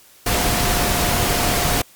sine tone in noise, 709 Hz, F5, 26 cents sharp, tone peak -26 dBFS, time 0.26-1.82 s, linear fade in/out 5 ms, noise pink, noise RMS -19 dBFS, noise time 0.26-1.82 s, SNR -10 dB, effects white hiss -49 dBFS RMS until 1.95 s + Opus 48 kbps

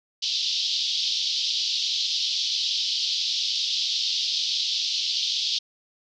pink band-pass noise, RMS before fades -26 dBFS, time 0.22-5.59 s, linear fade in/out 10 ms, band 3200 to 5300 Hz, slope 48 dB/octave, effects none

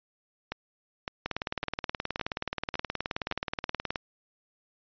two click trains, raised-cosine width 0.3 ms, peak -16 / -14 dBFS, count 6 / 52, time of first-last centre 0.52-3.313 / 1.26-3.958 s, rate 1.79 / 18.9 Hz, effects resampled to 11025 Hz

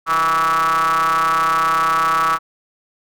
square ring-modulated tone, 82.41 Hz, E2, in tune, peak -12 dBFS, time 0.06-2.39 s, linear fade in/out 50 ms, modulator 1220 Hz, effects none

